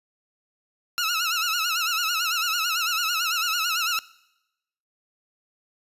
15% pulse tone with vibrato, 1360 Hz, F6, 46 cents flat, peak -16 dBFS, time 0.98-3.99 s, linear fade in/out 0 ms, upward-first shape sine, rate 9 Hz, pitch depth 110 cents each way, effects noise-tail reverb RT60 0.9 s tail -21 dB re dry + resampled to 32000 Hz

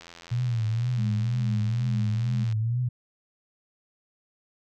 click train, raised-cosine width 0.2 ms, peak -27 dBFS, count 215, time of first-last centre 0.01-2.525 s, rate 85.1 Hz
sine tone with vibrato, 116.54 Hz, A#2, in tune, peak -23 dBFS, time 0.31-2.89 s, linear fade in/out 10 ms, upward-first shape triangle, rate 2.1 Hz, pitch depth 140 cents each way
sine tone with tremolo, 207.7 Hz, G#3, in tune, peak -28 dBFS, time 0.97-2.45 s, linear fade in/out 20 ms, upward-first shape triangle, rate 2.2 Hz, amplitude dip 85%
effects none

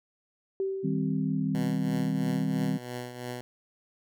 sine tone with exponential decay, 386.1 Hz, G4, 26 cents flat, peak -25 dBFS, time 0.6-1.75 s, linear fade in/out 1 ms, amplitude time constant 250 ms
sine chord, C minor, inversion first, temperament just, 156.98 / 196.22 / 261.6 Hz, Eb3 / G3 / C4, +16 / +2 / 0 cents, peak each -30 dBFS, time 0.83-2.78 s, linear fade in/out 20 ms
10% pulse tone with tremolo, 123.47 Hz, B2, in tune, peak -25 dBFS, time 1.55-3.41 s, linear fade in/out 0 ms, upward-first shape triangle, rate 3 Hz, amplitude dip 65%
effects none

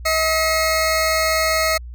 20% pulse tone pair together, 639 / 2149 Hz, D#5 / C7, +46 / +46 cents, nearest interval octave + major sixth, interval 2100 cents, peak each -13 / -16 dBFS, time 0.05-1.78 s, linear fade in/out 10 ms, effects added 60 Hz sine -31 dBFS peak until 1.94 s

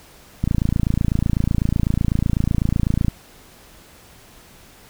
click train, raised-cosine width 5 ms, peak -6 dBFS, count 75, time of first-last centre 0.44-3.083 s, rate 28 Hz, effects pink hiss -47 dBFS RMS until 4.89 s

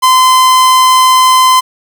45% pulse tone, 1029 Hz, C6, 29 cents flat, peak -4 dBFS, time 0.02-1.61 s, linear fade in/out 20 ms, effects none

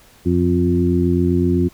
harmonic tone with a mistuned harmonic, 88 Hz, F2, 14 cents sharp, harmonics 1 / 2 / 3 / 4, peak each -19 / -19 / -19 / -19 dBFS, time 0.25-1.69 s, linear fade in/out 20 ms, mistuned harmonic 1, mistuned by +20 cents, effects pink hiss -49 dBFS RMS until 1.73 s

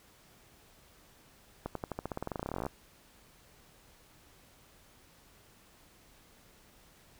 accelerating click train, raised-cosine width 1 ms, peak -21 dBFS, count 25, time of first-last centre 1.66-2.665 s, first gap 93 ms, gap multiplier 0.92, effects pink hiss -61 dBFS RMS until 7.19 s

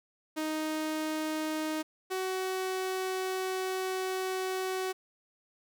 sawtooth tone pair in turn, 311.4 / 375.2 Hz, D#4 / F#4, +2 / +24 cents, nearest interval minor third, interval 322 cents, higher second, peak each -27 dBFS, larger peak neither, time 0.36-1.83 / 2.1-4.93 s, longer second, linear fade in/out 20 ms, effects none

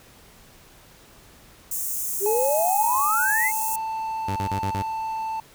white high-pass noise, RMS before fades -28 dBFS, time 1.71-3.76 s, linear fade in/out 5 ms, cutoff 6300 Hz, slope 48 dB/octave
sine exponential sweep, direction up, 382.7 to 2182 Hz, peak -20 dBFS, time 2.2-3.52 s, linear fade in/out 50 ms
triangle tone with pitch glide, 850 to 886.1 Hz, G#5 to A5, +40 to +12 cents, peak -24 dBFS, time 2.26-5.4 s, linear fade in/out 2 ms, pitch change +72 cents, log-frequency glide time 2.91-3.74 s
sawtooth tone bursts, 98 Hz, G2, in tune, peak -22 dBFS, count 5, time 4.28-4.823 s, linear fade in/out 5 ms, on 79 ms, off 37 ms
effects pink hiss -51 dBFS RMS until 5.54 s

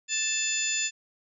harmonic tone with a mistuned harmonic, 880 Hz, A5, in tune, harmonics 2 / 3 / 4 / 5 / 6 / 7 / 8, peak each -37 / -31 / -33 / -40 / -37 / -41 / -29 dBFS, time 0.08-0.91 s, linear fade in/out 50 ms, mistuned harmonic 6, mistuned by -88 cents, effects none

